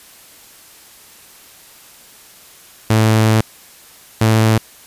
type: tone pair in turn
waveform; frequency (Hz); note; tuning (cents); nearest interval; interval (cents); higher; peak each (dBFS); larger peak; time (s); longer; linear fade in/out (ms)
sawtooth; 110 / 110.58; A2 / A2; 0 / +9; unison; 9; second; -6; neither; 2.9-3.41 / 4.21-4.58; first; 5
effects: white hiss -43 dBFS RMS until 4.86 s + resampled to 32000 Hz